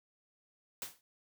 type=noise with exponential decay; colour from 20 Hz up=white; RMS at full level=-37 dBFS; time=0.82-1.01 s; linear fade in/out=1 ms; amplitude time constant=40 ms; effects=none